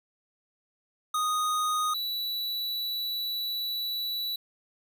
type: tone pair in turn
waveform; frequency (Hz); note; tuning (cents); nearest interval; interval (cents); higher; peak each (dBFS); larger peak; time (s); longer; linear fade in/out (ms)
square; 1242 / 3943; D#6 / B7; -3 / -4; octave + minor sixth; 1999; second; -26 / -30; first; 1.14-1.94 / 1.94-4.36; second; 5
effects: none